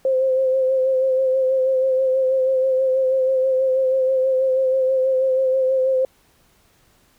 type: tone with vibrato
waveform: sine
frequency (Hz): 523.3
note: C5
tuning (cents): 0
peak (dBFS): -15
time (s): 0.05-6.05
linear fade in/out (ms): 2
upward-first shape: sine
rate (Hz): 6.2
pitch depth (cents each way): 28
effects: pink hiss -58 dBFS RMS until 7.18 s